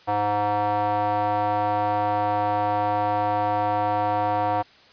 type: tone with band-pass filter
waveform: square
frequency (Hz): 103.83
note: G#2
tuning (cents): 0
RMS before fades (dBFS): -23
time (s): 0.07-4.63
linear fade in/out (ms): 20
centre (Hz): 810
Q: 4.2
effects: white hiss -52 dBFS RMS until 4.92 s + resampled to 11025 Hz